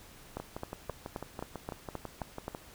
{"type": "two click trains", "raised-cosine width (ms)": 1, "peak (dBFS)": [-22, -24], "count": [9, 14], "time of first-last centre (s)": [[0.37, 2.481], [0.4, 2.549]], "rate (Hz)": [3.79, 6.05], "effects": ["pink hiss -54 dBFS RMS until 2.74 s"]}